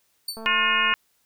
sawtooth tone with exponential decay, 4503 Hz, C#8, 26 cents sharp, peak -22 dBFS, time 0.28-0.46 s, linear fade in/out 5 ms, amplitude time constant 39 ms
click train, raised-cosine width 1 ms, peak -26 dBFS, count 125, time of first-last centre 0.37-0.926 s, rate 223 Hz
harmonic tone, 357.6 Hz, F4, 41 cents sharp, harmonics 3 / 4 / 5 / 6 / 7 / 8, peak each -25 / -26 / -26 / -29 / -25 / -25 dBFS, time 0.46-0.94 s, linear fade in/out 0 ms
effects white hiss -67 dBFS RMS until 1.25 s

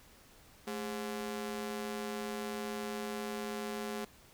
sawtooth ring-modulated tone, 313.6 Hz, D#4, 14 cents sharp, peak -30 dBFS, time 0.67-4.05 s, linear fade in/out 5 ms, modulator 96.3 Hz, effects pink hiss -60 dBFS RMS until 4.33 s

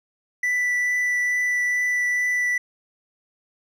triangle tone with vibrato, 1975.5 Hz, B6, in tune, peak -18 dBFS, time 0.43-2.58 s, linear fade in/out 5 ms, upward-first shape triangle, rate 2.3 Hz, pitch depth 8 cents each way, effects none

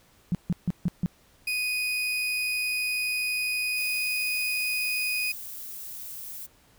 sine tone bursts, 175.7 Hz, F3, 11 cents sharp, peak -21 dBFS, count 5, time 0.32-1.06 s, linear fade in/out 0 ms, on 28 ms, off 150 ms
35% pulse tone, 2489 Hz, D#7, in tune, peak -24 dBFS, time 1.47-5.32 s, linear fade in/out 5 ms
violet noise, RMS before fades -39 dBFS, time 3.76-6.47 s, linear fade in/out 20 ms
effects pink hiss -60 dBFS RMS until 6.78 s

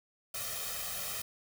white noise with comb filter, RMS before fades -38 dBFS, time 0.34-1.22 s, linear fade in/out 5 ms, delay 1.6 ms, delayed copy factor +1, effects none

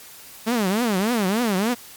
sawtooth tone with vibrato, 212.9 Hz, G#3, 43 cents sharp, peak -15 dBFS, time 0.46-1.75 s, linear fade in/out 20 ms, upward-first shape triangle, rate 3.4 Hz, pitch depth 300 cents each way, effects white hiss -43 dBFS RMS until 1.96 s + MP3 96 kbps

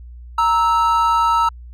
triangle tone pair together, 931 / 1309.5 Hz, A#5 / E6, -2 / -12 cents, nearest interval tritone, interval 590 cents, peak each -14 dBFS, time 0.38-1.49 s, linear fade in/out 5 ms, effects added 60 Hz sine -34 dBFS peak until 1.73 s

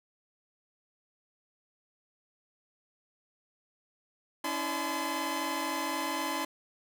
sawtooth tone cluster, 278.9 / 322.8 / 591 / 856 / 1023 Hz, C#4 / E4 / D5 / A5 / C6, +11 / -36 / +11 / -48 / -39 cents, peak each -35 / -34 / -39 / -34 / -31 dBFS, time 4.44-6.45 s, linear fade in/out 5 ms, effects none

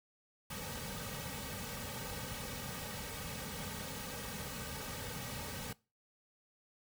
pink noise with comb filter, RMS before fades -43 dBFS, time 0.5-5.73 s, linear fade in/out 5 ms, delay 2.9 ms, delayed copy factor -0.9, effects noise-tail reverb RT60 0.3 s tail -22 dB re dry

